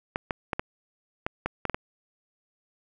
clicks, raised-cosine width 0.5 ms, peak -12 dBFS, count 9, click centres 0.159 / 0.308 / 0.532 / 0.595 / 1.265 / 1.46 / 1.653 / 1.697 / 1.745 s, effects none

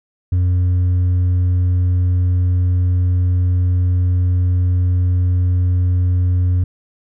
triangle tone with hard clipping, 90 Hz, F#2, 47 cents flat, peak -11 dBFS, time 0.32-6.64 s, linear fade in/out 5 ms, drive 1 dB, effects none

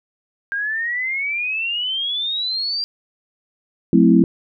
sine exponential sweep, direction up, 1595 to 4769 Hz, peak -20 dBFS, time 0.52-2.84 s, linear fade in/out 0 ms
sine chord, F# half-diminished seventh, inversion none, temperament equal with one note detuned, 181.61 / 220 / 261.6 / 329.6 Hz, F#3 / A3 / C4 / E4, -32 / 0 / 0 / 0 cents, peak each -15 dBFS, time 3.93-4.24 s, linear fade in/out 2 ms
effects none

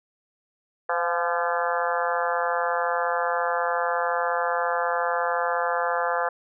harmonic tone with a mistuned harmonic, 171.2 Hz, F3, 34 cents flat, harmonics 3 / 4 / 5 / 6 / 7 / 8 / 9 / 10, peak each -28 / -29 / -30 / -31 / -31 / -32 / -33 / -33 dBFS, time 0.89-6.29 s, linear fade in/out 5 ms, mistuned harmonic 4, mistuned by +36 cents, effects none

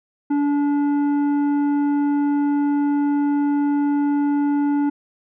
sine tone with tanh clipping, 288.1 Hz, D4, 33 cents flat, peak -18 dBFS, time 0.3-4.9 s, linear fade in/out 10 ms, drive 9 dB, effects none

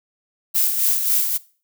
violet noise with tremolo, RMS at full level -17 dBFS, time 0.54-1.38 s, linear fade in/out 20 ms, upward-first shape sine, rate 3.7 Hz, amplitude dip 50%, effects noise-tail reverb RT60 0.4 s tail -20 dB re dry

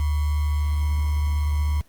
sine tone with sample-and-hold, 74.3 Hz, D2, 21 cents sharp, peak -19 dBFS, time 0-1.81 s, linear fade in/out 0 ms, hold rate 1050 Hz, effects pink hiss -59 dBFS RMS until 1.88 s + Opus 24 kbps

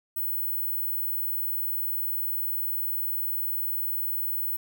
sine tone, 15980 Hz, B9, 19 cents sharp, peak -26 dBFS, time 0.16-4.57 s, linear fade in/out 10 ms, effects none

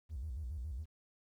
triangle tone with vibrato, 69.1 Hz, C#2, 5 cents flat, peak -35 dBFS, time 0.09-0.86 s, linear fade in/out 50 ms, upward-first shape square, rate 7.2 Hz, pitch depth 220 cents each way, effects tanh soft clip ceiling -36 dBFS + 12-bit

